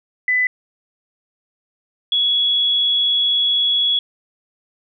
sine tone pair in turn, 2000 / 3364 Hz, B6 / G#7, +21 / +22 cents, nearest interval major sixth, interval 901 cents, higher second, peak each -14 dBFS, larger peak neither, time 0.28-0.47 / 2.12-3.99 s, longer second, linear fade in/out 2 ms, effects none

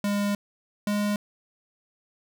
square tone pair in turn, 203.5 / 206.5 Hz, G#3 / G#3, -35 / -10 cents, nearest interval unison, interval 25 cents, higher second, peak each -24 dBFS, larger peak neither, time 0.04-0.35 / 0.87-1.16 s, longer first, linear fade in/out 2 ms, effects none

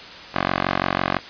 10% pulse tone with band-pass filter, 46 Hz, F#1, 9 cents flat, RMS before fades -23 dBFS, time 0.34-1.19 s, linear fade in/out 10 ms, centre 1300 Hz, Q 0.88, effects white hiss -38 dBFS RMS until 1.29 s + resampled to 11025 Hz

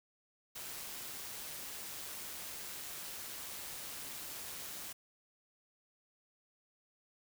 white noise with amplitude modulation, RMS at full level -44 dBFS, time 0.55-4.93 s, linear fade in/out 10 ms, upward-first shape sine, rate 147 Hz, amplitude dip 25%, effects none

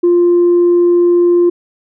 sine tone, 349.2 Hz, F4, in tune, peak -5 dBFS, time 0.03-1.5 s, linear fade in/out 10 ms, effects tanh soft clip ceiling -4 dBFS

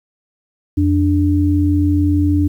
sine tone pair together, 87.32 / 293.7 Hz, F2 / D4, 0 / 0 cents, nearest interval octave + major sixth, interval 2100 cents, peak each -14 dBFS, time 0.77-2.48 s, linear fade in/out 10 ms, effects 8-bit

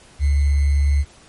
sine tone with sample-and-hold, 71 Hz, C#2, 42 cents sharp, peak -13 dBFS, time 0.19-1.05 s, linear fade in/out 50 ms, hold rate 2100 Hz, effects pink hiss -48 dBFS RMS until 1.28 s + MP3 48 kbps

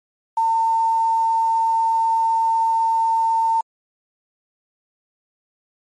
sine tone with quantisation, 904 Hz, A5, 47 cents sharp, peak -15 dBFS, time 0.37-3.61 s, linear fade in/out 5 ms, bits 7, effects MP3 48 kbps

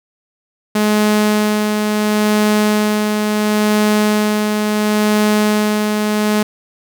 sawtooth tone with tremolo, 211.4 Hz, G#3, 31 cents sharp, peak -7 dBFS, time 0.75-6.43 s, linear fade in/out 5 ms, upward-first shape sine, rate 0.72 Hz, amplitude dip 35%, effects none

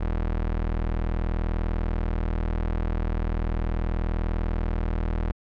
30% pulse tone, 40.37 Hz, E1, 35 cents flat, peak -21 dBFS, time 0-5.32 s, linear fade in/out 10 ms, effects low-pass 2000 Hz 12 dB/octave

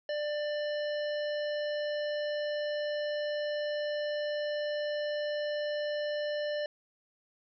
harmonic tone, 593 Hz, D5, 17 cents sharp, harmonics 1 / 3 / 5 / 7 / 9, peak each -31 / -41 / -45 / -48 / -50 dBFS, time 0.09-6.66 s, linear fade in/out 2 ms, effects none

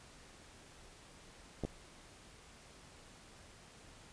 clicks, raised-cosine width 2 ms, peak -24 dBFS, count 2, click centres 1.637 / 1.65 s, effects pink hiss -58 dBFS RMS until 4.12 s + resampled to 22050 Hz

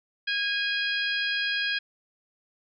harmonic tone with a mistuned harmonic, 819 Hz, G#5, 24 cents flat, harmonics 2 / 3 / 4 / 5 / 6, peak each -28 / -32 / -31 / -37 / -36 dBFS, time 0.27-1.79 s, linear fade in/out 10 ms, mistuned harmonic 3, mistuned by +23 cents, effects none

